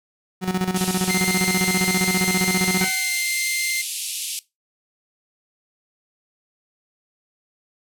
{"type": "tone with tremolo", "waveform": "35% pulse", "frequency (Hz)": 185, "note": "F#3", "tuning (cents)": 0, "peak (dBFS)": -16, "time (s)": [0.41, 2.89], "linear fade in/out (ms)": 50, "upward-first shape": "square", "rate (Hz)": 15, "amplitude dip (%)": 65}
{"type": "band-pass noise", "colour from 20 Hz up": "white", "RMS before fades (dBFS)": -29, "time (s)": [0.76, 4.39], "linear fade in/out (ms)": 0, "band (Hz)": [2500, 12000], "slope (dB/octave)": 48}
{"type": "tone", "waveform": "sawtooth", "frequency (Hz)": 2093, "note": "C7", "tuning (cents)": 0, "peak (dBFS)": -19, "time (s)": [1.09, 3.82], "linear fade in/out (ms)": 10}
{"type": "tone with exponential decay", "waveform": "15% pulse", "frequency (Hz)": 756, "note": "F#5", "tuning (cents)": 37, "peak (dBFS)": -18, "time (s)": [2.81, 3.41], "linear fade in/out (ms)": 1, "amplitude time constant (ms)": 130}
{"effects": ["noise-tail reverb RT60 0.2 s tail -19 dB re dry"]}